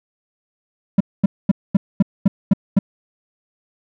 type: tone bursts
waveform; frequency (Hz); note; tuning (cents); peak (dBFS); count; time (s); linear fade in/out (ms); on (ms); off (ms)
triangle; 196; G3; 0; -6; 8; 0.98-2.79; 5; 25; 230
effects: none